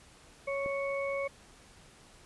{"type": "harmonic tone", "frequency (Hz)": 554.4, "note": "C#5", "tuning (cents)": 0, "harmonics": [1, 2, 4], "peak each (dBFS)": [-32, -41, -38], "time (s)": [0.47, 1.28], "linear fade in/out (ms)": 10}
{"type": "click", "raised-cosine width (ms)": 2, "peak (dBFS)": -28, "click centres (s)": 0.661}
{"effects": ["pink hiss -57 dBFS RMS until 2.25 s", "resampled to 24000 Hz"]}